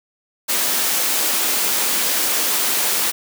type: high-pass noise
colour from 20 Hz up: white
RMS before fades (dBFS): -19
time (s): 0.48-3.12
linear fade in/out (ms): 20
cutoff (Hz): 210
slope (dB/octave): 24
effects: none